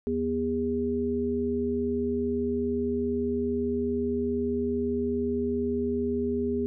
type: harmonic tone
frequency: 81.2 Hz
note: E2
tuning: 26 cents flat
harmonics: 1 / 3 / 5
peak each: -37 / -28 / -28 dBFS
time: 0.07-6.66 s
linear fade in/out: 0 ms
effects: none